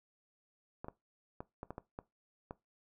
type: clicks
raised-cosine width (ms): 1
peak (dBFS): -28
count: 8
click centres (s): 0.845 / 0.884 / 1.405 / 1.631 / 1.706 / 1.781 / 1.989 / 2.509
effects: noise-tail reverb RT60 0.2 s tail -19 dB re dry